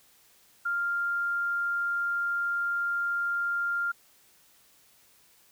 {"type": "tone", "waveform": "sine", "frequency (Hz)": 1396.9, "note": "F6", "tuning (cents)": 0, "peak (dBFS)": -26, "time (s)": [0.65, 3.92], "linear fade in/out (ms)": 10, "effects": ["white hiss -61 dBFS RMS until 5.51 s"]}